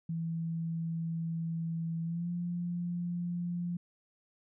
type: tone with pitch glide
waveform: sine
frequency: 164.9 to 174.3 Hz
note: E3 to F3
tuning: +1 to -3 cents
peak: -32 dBFS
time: 0.09-3.77 s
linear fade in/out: 5 ms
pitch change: +96 cents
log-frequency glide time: 2.03-2.3 s
effects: none